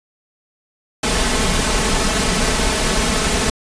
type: noise with comb filter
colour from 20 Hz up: pink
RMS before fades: -17 dBFS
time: 1.03-3.5 s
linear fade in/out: 5 ms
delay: 4.6 ms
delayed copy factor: +0.6
effects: resampled to 22050 Hz